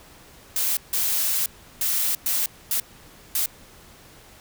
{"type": "noise bursts at uneven times", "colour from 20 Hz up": "blue", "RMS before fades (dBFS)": -23, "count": 6, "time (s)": [[0.56, 0.77], [0.93, 1.46], [1.81, 2.15], [2.26, 2.46], [2.71, 2.8], [3.35, 3.46]], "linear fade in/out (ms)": 2, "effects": ["pink hiss -49 dBFS RMS until 4.4 s"]}